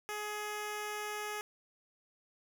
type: tone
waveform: 10% pulse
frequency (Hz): 420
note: G#4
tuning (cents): +19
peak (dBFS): -29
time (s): 0.09-1.41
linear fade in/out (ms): 0
effects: none